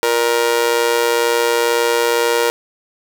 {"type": "tone with amplitude modulation", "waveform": "sawtooth", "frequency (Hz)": 470.8, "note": "A#4", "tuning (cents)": 17, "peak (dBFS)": -6, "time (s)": [0.03, 2.5], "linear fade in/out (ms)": 0, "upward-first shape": "sine", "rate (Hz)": 122, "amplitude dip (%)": 80, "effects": []}